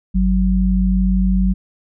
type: tone pair together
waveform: sine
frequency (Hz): 49.64 / 187.4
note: G1 / F#3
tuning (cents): +22 / +22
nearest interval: octave + major seventh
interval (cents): 2300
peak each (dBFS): -15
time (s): 0.14-1.54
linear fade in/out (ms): 20
effects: none